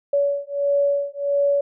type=beating tone pair; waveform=sine; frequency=566 / 567.5 Hz; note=C#5 / C#5; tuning=+36 / +41 cents; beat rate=1.5 Hz; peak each=-21 dBFS; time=0.13-1.61 s; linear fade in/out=5 ms; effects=none

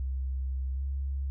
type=tone with pitch glide; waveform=sine; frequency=65.7 to 68.1 Hz; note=C2 to C#2; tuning=+8 to -30 cents; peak=-29 dBFS; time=0-1.3 s; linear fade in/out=0 ms; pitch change=+62 cents; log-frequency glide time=0.75-0.81 s; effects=none

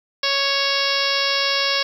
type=harmonic tone with a mistuned harmonic; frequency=554.4 Hz; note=C#5; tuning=in tune; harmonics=1 / 2 / 3 / 4 / 5 / 6 / 7 / 8 / 9 / 10; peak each=-27 / -27 / -27 / -27 / -27 / -27 / -27 / -27 / -27 / -27 dBFS; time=0.23-1.83 s; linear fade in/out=5 ms; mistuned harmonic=10; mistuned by=-20 cents; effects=8-bit

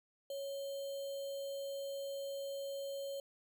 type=tone with sample-and-hold; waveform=sine; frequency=554 Hz; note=C#5; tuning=1 cent flat; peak=-39 dBFS; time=0.3-3.2 s; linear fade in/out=2 ms; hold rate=3675 Hz; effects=none

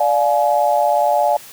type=chord; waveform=sine; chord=D diminished; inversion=none; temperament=just; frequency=587.3 / 704.8 / 845.8 Hz; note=D5 / F5 / Ab5; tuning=0 / +16 / +31 cents; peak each=-17 dBFS; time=0-1.37 s; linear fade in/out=5 ms; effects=white hiss -39 dBFS RMS until 1.52 s

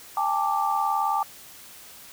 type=chord; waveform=sine; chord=G suspended second; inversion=none; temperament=equal with one note detuned; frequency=800.9 / 880 / 1174.7 Hz; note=G5 / A5 / D6; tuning=+37 / 0 / 0 cents; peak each=-26 dBFS; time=0.17-1.23 s; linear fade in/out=2 ms; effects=white hiss -46 dBFS RMS until 2.12 s

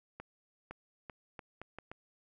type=accelerating click train; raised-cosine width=0.5 ms; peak=-29 dBFS; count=7; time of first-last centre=0.2-1.916 s; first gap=510 ms; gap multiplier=0.76; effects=none

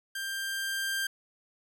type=tone with level ramp; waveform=sawtooth; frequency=1585 Hz; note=G6; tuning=19 cents sharp; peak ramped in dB=-30 to -25 dBFS; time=0.15-1.07 s; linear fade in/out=5 ms; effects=none

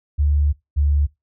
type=tone pair in turn; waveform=sine; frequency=73 / 72.45 Hz; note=D2 / D2; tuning=-10 / -23 cents; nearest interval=unison; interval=13 cents; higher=first; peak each=-14 dBFS; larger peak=neither; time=0.18-0.53 / 0.76-1.07 s; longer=first; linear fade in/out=20 ms; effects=noise-tail reverb RT60 0.2 s tail -22 dB re dry

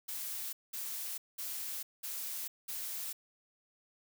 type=noise bursts; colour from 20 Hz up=blue; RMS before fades=-40 dBFS; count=5; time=0.08-3.13 s; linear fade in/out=10 ms; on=450 ms; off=200 ms; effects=none

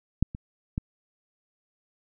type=clicks; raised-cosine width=5 ms; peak=-8 / -23 / -15 dBFS; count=3; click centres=0.226 / 0.349 / 0.779 s; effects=none

